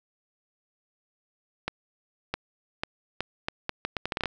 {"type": "accelerating click train", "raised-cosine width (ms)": 0.3, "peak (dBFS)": -12, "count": 14, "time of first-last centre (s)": [1.68, 4.257], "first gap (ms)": 660, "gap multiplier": 0.75, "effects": []}